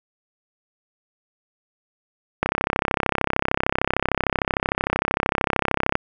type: click train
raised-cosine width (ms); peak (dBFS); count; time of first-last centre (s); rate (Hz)
0.5; -3; 118; 2.43-5.954; 33.2
effects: none